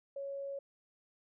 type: tone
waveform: sine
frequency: 555 Hz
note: C#5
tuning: 2 cents sharp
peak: -38 dBFS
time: 0.16-0.59 s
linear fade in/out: 5 ms
effects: none